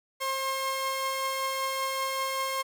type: tone pair together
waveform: sawtooth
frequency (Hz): 532.4 / 1070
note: C5 / C6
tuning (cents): +30 / +38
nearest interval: octave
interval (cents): 1208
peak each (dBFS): -30 / -26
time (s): 0.2-2.63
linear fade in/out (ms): 20
effects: none